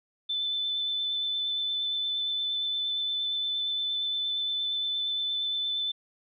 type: tone with vibrato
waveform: sine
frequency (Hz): 3520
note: A7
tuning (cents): 0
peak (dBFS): -27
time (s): 0.29-5.92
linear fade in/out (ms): 10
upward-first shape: sine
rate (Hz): 8.6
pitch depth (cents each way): 11
effects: none